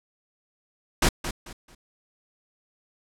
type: noise with echo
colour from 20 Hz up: pink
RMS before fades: -19 dBFS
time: 1.02-1.09 s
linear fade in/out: 5 ms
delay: 220 ms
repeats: 3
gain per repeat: -11 dB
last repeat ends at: 1.75 s
effects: low-pass 10000 Hz 12 dB/octave